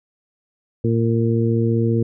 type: harmonic tone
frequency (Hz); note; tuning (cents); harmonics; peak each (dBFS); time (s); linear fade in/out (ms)
114.9; A#2; -25; 1 / 2 / 3 / 4; -18 / -21 / -23 / -24; 0.84-2.03; 5
effects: none